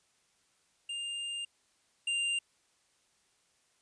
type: tone pair in turn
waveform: square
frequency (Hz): 2804 / 2791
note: F7 / F7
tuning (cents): +6 / -2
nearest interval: unison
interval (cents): 8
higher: first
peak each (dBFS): -36 / -30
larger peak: second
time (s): 0.89-1.45 / 2.07-2.39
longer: first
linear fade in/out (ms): 5
effects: white hiss -71 dBFS RMS until 3.81 s + resampled to 22050 Hz